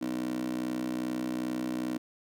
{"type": "tone with high-pass filter", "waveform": "15% pulse", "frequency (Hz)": 62.5, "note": "B1", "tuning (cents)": 21, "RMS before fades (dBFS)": -33, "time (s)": [0.01, 1.98], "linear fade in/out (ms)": 10, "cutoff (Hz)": 290, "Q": 6.5, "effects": []}